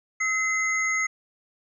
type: tone cluster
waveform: sine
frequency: 1291 / 2052 / 6520 Hz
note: E6 / C7 / G#8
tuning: -37 / -34 / -33 cents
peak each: -32 / -23 / -32 dBFS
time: 0.2-1.07 s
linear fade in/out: 10 ms
effects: none